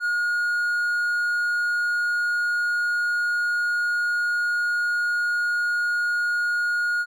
triangle tone, 1436 Hz, F6, 48 cents sharp, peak -19 dBFS, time 0-7.06 s, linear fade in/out 50 ms, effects none

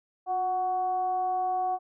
sine tone with frequency modulation, 740 Hz, F#5, in tune, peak -25 dBFS, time 0.26-1.79 s, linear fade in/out 50 ms, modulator 380 Hz, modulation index 0.38, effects none

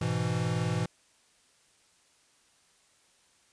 square chord, E major, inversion first, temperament equal, 103.83 / 123.47 / 164.81 Hz, G#2 / B2 / E3, 0 / 0 / 0 cents, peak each -34 / -32 / -32 dBFS, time 0.01-0.86 s, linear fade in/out 5 ms, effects white hiss -65 dBFS RMS until 3.52 s + resampled to 22050 Hz

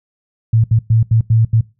sine tone bursts at uneven times, 112.7 Hz, A2, 42 cents sharp, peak -8 dBFS, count 6, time 0.53-0.64 / 0.71-0.79 / 0.9-1.03 / 1.11-1.21 / 1.3-1.45 / 1.53-1.61 s, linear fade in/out 5 ms, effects noise-tail reverb RT60 0.3 s tail -22 dB re dry

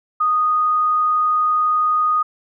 sine tone, 1239 Hz, D#6, 8 cents flat, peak -14 dBFS, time 0.2-2.23 s, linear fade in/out 10 ms, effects none

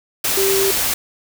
sine tone in noise, 390 Hz, G4, 9 cents flat, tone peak -16 dBFS, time 0.37-0.71 s, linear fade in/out 5 ms, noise white, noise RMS -19 dBFS, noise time 0.24-0.94 s, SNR 0 dB, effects none

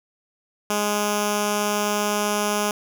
5% pulse tone with notch filter, 207.7 Hz, G#3, in tune, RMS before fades -23 dBFS, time 0.7-2.71 s, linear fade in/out 2 ms, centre 1900 Hz, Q 1.2, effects none

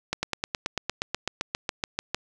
slowing click train, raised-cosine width 0.2 ms, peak -9 dBFS, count 17, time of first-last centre 0.13-2.146 s, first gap 100 ms, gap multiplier 1.03, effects none

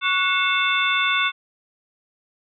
sine tone cluster, 1119 / 1468 / 2177 / 2669 / 3541 Hz, C#6 / F#6 / C#7 / E7 / A7, +16 / -14 / -32 / +21 / +10 cents, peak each -24 / -24 / -24 / -25 / -24 dBFS, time 0.01-1.32 s, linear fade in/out 50 ms, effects none

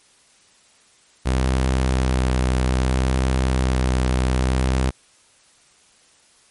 sawtooth tone with vibrato, 64.1 Hz, C2, 35 cents flat, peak -13 dBFS, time 1.25-4.91 s, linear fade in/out 20 ms, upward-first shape sine, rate 0.62 Hz, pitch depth 18 cents each way, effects white hiss -55 dBFS RMS until 6.5 s + MP3 48 kbps

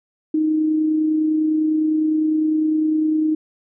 sine tone with amplitude modulation, 311.1 Hz, D#4, in tune, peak -14 dBFS, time 0.34-3.35 s, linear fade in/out 5 ms, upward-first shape sine, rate 29.9 Hz, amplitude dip 30%, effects none

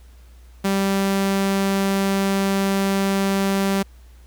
sawtooth tone, 195.6 Hz, G3, 4 cents flat, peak -14 dBFS, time 0.64-3.83 s, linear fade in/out 10 ms, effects added 60 Hz sine -43 dBFS peak until 4.26 s + pink hiss -57 dBFS RMS until 4.26 s

